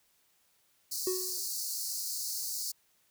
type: high-pass noise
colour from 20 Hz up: pink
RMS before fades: -36 dBFS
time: 0.91-2.72 s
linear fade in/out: 10 ms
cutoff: 4300 Hz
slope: 96 dB/octave
type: tone with exponential decay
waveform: triangle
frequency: 370 Hz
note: F#4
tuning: in tune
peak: -25 dBFS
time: 1.07-1.51 s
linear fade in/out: 2 ms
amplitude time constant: 95 ms
effects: white hiss -70 dBFS RMS until 3.1 s